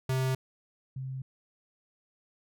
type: tone pair in turn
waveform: square / sine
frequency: 130.81 / 131.87 Hz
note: C3 / C3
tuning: 0 / +14 cents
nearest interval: unison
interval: 14 cents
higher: second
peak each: -27 / -34 dBFS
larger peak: first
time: 0.09-0.35 / 0.96-1.22 s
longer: neither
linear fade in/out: 5 ms
effects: none